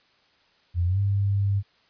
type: tone with pitch glide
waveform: sine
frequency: 87.31 to 99.72 Hz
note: F2 to G2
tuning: 0 to +30 cents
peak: -20 dBFS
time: 0.74-1.63 s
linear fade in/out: 50 ms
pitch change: +230 cents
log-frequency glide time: 0.86-0.99 s
effects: white hiss -62 dBFS RMS until 1.89 s + resampled to 11025 Hz